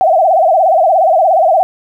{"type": "tone with vibrato", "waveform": "sine", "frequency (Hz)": 698.5, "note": "F5", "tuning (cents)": 0, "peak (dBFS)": -6, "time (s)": [0.01, 1.63], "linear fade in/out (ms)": 0, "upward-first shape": "sine", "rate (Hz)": 17, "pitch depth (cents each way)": 190, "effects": ["8-bit"]}